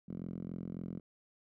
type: tone with band-pass filter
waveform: 5% pulse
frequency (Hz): 43.65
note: F1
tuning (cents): 0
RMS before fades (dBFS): -42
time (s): 0.08-1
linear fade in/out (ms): 10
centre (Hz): 190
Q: 2.6
effects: none